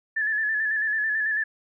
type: tone with vibrato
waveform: sine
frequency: 1737 Hz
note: A6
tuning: 23 cents flat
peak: -22 dBFS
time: 0.16-1.44 s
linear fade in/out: 10 ms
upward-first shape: square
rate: 9.1 Hz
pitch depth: 38 cents each way
effects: none